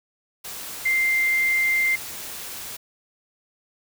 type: tone in noise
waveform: sine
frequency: 2093 Hz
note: C7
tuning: in tune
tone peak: -18 dBFS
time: 0.85-1.96 s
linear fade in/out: 10 ms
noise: white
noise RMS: -35 dBFS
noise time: 0.44-2.77 s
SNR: +14 dB
effects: none